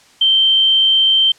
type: tone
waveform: sine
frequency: 3126 Hz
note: G7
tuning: 6 cents flat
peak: -9 dBFS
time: 0.21-1.32 s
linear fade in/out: 5 ms
effects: white hiss -48 dBFS RMS until 1.38 s + low-pass 7000 Hz 12 dB/octave